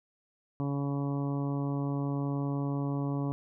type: harmonic tone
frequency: 140.8 Hz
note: C#3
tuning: 27 cents sharp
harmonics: 1 / 2 / 3 / 4 / 5 / 6 / 7 / 8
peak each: -31 / -33 / -42 / -44 / -46 / -49 / -46 / -48 dBFS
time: 0.6-3.32 s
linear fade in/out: 0 ms
effects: none